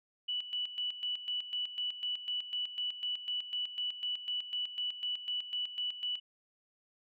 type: tone with tremolo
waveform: sine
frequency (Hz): 2960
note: F#7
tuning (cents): 0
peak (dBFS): -32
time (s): 0.28-6.2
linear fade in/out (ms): 10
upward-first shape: square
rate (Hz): 4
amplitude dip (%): 70
effects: none